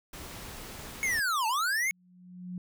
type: noise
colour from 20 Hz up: pink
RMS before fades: -43 dBFS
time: 0.13-1.2 s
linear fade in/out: 5 ms
type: linear two-way sweep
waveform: square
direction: down then up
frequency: 2217 to 853 to 2217 Hz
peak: -27 dBFS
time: 1.03-1.91 s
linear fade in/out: 0 ms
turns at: 1.47 s
type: tone with exponential growth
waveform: sine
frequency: 180.3 Hz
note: F#3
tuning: 45 cents flat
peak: -33 dBFS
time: 1.75-2.58 s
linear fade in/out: 2 ms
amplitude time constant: 180 ms
effects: none